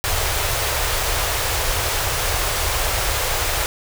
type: band-stop noise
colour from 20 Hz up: pink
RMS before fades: -21 dBFS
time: 0.04-3.66 s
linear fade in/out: 0 ms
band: 110 to 440 Hz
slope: 24 dB/octave
effects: none